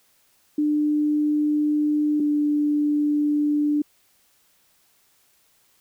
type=tone pair in turn; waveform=sine; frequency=298.8 / 295.4 Hz; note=D4 / D4; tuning=+30 / +10 cents; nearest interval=unison; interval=20 cents; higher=first; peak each=-18 dBFS; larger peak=neither; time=0.58-2.2 / 2.2-3.82 s; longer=neither; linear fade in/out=5 ms; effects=white hiss -62 dBFS RMS until 5.8 s